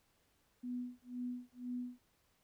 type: tone with tremolo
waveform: sine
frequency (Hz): 246.9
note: B3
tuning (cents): 0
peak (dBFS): -37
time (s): 0.63-1.99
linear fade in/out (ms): 10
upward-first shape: sine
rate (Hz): 2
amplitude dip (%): 100
effects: pink hiss -75 dBFS RMS until 2.43 s